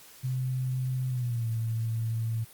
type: tone with pitch glide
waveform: sine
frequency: 128.6 to 113.25 Hz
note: C3 to A#2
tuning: -30 to -50 cents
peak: -27 dBFS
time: 0.23-2.45 s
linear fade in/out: 20 ms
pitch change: -220 cents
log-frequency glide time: 1.09-1.48 s
effects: white hiss -52 dBFS RMS until 2.53 s + Opus 48 kbps